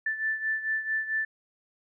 sine beating tone pair, 1760 / 1764.5 Hz, A6 / A6, 0 / +4 cents, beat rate 4.5 Hz, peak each -28 / -33 dBFS, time 0.06-1.25 s, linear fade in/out 5 ms, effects none

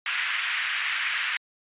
pink band-pass noise, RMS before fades -28 dBFS, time 0.06-1.37 s, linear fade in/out 2 ms, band 1600 to 2900 Hz, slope 24 dB/octave, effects resampled to 8000 Hz

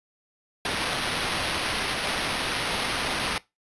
blue noise with sample-and-hold, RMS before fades -28 dBFS, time 0.65-3.38 s, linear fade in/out 2 ms, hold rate 7350 Hz, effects noise-tail reverb RT60 0.2 s tail -20 dB re dry + resampled to 24000 Hz

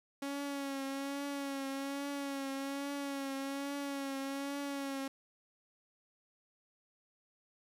sawtooth tone with vibrato, 277.2 Hz, C#4, in tune, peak -33 dBFS, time 0.22-5.08 s, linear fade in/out 5 ms, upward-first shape triangle, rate 1.2 Hz, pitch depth 43 cents each way, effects resampled to 32000 Hz + 10-bit

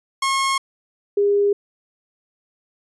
sawtooth / sine tone pair in turn, 1083 / 405.7 Hz, C#6 / G#4, -41 / -41 cents, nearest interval octave + perfect fourth, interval 1700 cents, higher first, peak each -14 dBFS, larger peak neither, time 0.22-0.58 / 1.17-1.53 s, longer neither, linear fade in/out 5 ms, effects resampled to 24000 Hz

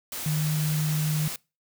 sine tone in noise, 153.3 Hz, D#3, 25 cents flat, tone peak -23 dBFS, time 0.26-1.28 s, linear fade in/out 2 ms, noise white, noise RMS -34 dBFS, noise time 0.12-1.36 s, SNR +8 dB, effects noise-tail reverb RT60 0.3 s tail -25 dB re dry

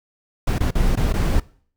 brown noise with dropouts, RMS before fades -18 dBFS, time 0.47-1.4 s, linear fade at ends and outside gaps 5 ms, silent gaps 0.584-0.604 / 0.708-0.752 / 0.956-0.971 / 1.126-1.138 s, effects noise-tail reverb RT60 0.5 s tail -21 dB re dry

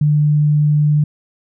sine tone, 149.1 Hz, D3, 27 cents sharp, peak -10 dBFS, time 0.01-1.04 s, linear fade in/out 5 ms, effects none

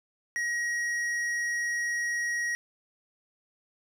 sine tone with hard clipping, 1896 Hz, A#6, 29 cents sharp, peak -29 dBFS, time 0.36-2.55 s, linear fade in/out 0 ms, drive 8 dB, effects none

